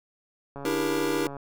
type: click train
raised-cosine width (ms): 1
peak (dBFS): -25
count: 114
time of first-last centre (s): 0.56-1.367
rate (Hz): 140
type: chord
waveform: square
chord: E half-diminished seventh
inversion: third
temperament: just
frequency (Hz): 296.7 / 329.6 / 395.6 / 474.7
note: D4 / E4 / G4 / Bb4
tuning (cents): +18 / 0 / +16 / +31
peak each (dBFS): -31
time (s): 0.65-1.27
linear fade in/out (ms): 2
effects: none